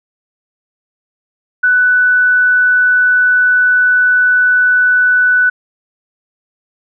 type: tone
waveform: sine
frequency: 1490 Hz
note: F#6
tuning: 12 cents sharp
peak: -7 dBFS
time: 1.63-5.5 s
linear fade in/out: 10 ms
effects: none